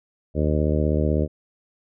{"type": "harmonic tone", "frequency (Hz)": 76, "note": "D#2", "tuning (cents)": -40, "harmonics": [1, 2, 3, 4, 5, 6, 7, 8], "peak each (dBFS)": [-22, -25, -27, -28, -29, -30, -30, -31], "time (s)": [0.34, 1.28], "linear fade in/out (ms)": 50, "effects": []}